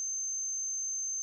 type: tone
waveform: sine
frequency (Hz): 6272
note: G8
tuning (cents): 0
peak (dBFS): -32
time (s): 0-1.22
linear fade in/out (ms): 0
effects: none